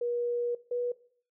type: tone pair in turn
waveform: sine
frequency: 480 / 486.7 Hz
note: B4 / B4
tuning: -49 / -25 cents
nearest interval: unison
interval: 24 cents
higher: second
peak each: -28 dBFS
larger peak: neither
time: 0.01-0.55 / 0.71-0.92 s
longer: first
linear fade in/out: 5 ms
effects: noise-tail reverb RT60 0.5 s tail -18 dB re dry